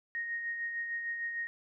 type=tone with tremolo; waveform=sine; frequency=1864.7 Hz; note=A#6; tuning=in tune; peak=-32 dBFS; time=0.15-1.47 s; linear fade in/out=0 ms; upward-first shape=sine; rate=6.6 Hz; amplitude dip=40%; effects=none